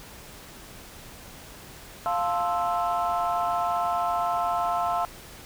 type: chord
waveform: sine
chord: F major seventh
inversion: none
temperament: equal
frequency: 698.5 / 880 / 1046.5 / 1318.5 Hz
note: F5 / A5 / C6 / E6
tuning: 0 / 0 / 0 / 0 cents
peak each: -25 / -30 / -29 / -29 dBFS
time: 2.06-5.05 s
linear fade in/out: 0 ms
effects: tanh soft clip ceiling -17 dBFS + pink hiss -45 dBFS RMS until 5.45 s